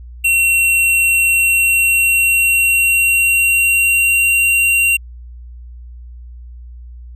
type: tone with pitch glide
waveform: square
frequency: 2728 to 2755 Hz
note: F7 to F7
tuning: -41 to -24 cents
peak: -11 dBFS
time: 0.24-4.97 s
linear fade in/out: 10 ms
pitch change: +17 cents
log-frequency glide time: 1.32-4.34 s
effects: added 60 Hz sine -31 dBFS peak until 7.15 s